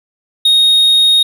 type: tone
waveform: triangle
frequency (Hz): 3729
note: A#7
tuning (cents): 0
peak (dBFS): -5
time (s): 0.45-1.23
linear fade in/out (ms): 5
effects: none